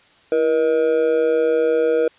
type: tone with amplitude modulation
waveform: triangle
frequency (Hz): 477.2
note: A#4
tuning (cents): +41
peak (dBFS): -9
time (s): 0.32-2.08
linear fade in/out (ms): 2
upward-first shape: sine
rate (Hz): 146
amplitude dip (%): 80
effects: white hiss -53 dBFS RMS until 2.18 s + resampled to 8000 Hz